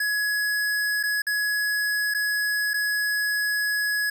square tone with dropouts, 1682 Hz, G#6, 22 cents sharp, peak -23 dBFS, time 0-4.1 s, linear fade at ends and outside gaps 5 ms, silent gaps 1.03-1.035 / 1.22-1.267 / 2.14-2.146 / 2.735-2.74 s, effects none

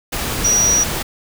sine tone in noise, 5790 Hz, F#8, 38 cents flat, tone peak -12 dBFS, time 0.44-0.84 s, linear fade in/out 10 ms, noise pink, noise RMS -22 dBFS, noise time 0.12-1.03 s, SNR +7 dB, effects none

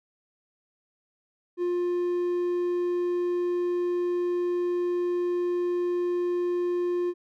triangle tone, 353 Hz, F4, 19 cents sharp, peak -22 dBFS, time 1.57-7.14 s, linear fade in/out 50 ms, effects none

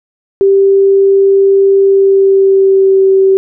sine tone with pitch glide, 392 to 385 Hz, G4 to G4, 0 to -31 cents, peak -4 dBFS, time 0.41-3.37 s, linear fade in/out 0 ms, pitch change -31 cents, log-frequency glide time 1.82-3.06 s, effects none

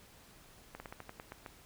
slowing click train, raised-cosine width 0.5 ms, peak -29 dBFS, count 9, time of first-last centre 0.75-1.462 s, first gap 50 ms, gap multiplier 1.16, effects pink hiss -59 dBFS RMS until 1.65 s

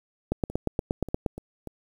two click trains, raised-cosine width 2 ms, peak -23 / -11 dBFS, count 5 / 9, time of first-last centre 0.5-1.673 / 0.32-1.262 s, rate 3.41 / 8.49 Hz, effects 8-bit

